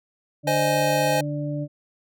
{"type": "harmonic tone", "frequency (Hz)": 146.83, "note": "D3", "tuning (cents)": 0, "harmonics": [1, 2, 4], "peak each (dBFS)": [-27, -30, -33], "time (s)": [0.43, 1.68], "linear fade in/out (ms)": 50}
{"type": "chord", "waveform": "square", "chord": "Ab major", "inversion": "first", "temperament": "just", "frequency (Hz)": [519.1, 623, 830.6], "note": ["C5", "Eb5", "Ab5"], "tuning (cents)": [-14, 2, 0], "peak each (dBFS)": [-25, -25, -25], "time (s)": [0.47, 1.21], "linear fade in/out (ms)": 5}
{"effects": []}